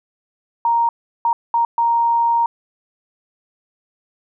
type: tone bursts at uneven times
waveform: sine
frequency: 933 Hz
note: A#5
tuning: 1 cent sharp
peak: -13 dBFS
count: 4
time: 0.65-0.89 / 1.25-1.33 / 1.54-1.65 / 1.78-2.46 s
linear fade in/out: 2 ms
effects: none